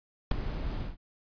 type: noise with ADSR envelope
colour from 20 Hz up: brown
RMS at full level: -18 dBFS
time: 0.31-0.97 s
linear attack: 5 ms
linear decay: 7 ms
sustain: -15 dB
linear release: 160 ms
effects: resampled to 11025 Hz